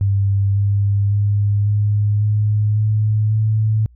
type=tone with pitch steps; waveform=sine; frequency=99.1 / 100.66 / 102.24 / 103.85 / 105.48 / 107.14 / 108.82 Hz; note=G2 / G2 / G#2 / G#2 / G#2 / A2 / A2; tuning=+19 / +46 / -27 / 0 / +27 / -46 / -19 cents; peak=-13 dBFS; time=0.01-3.86 s; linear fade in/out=0 ms; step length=550 ms; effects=added 60 Hz sine -44 dBFS peak until 3.95 s